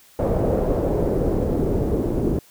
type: noise with low-pass filter sweep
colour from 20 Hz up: pink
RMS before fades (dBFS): -21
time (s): 0.19-2.39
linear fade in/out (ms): 2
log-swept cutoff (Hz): 570 to 370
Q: 2.1
effects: white hiss -52 dBFS RMS until 2.5 s